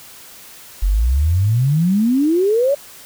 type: exponential sweep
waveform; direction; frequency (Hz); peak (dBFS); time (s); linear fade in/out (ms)
sine; up; 43.5 to 586; -12; 0.82-2.75; 10
effects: white hiss -40 dBFS RMS until 3.05 s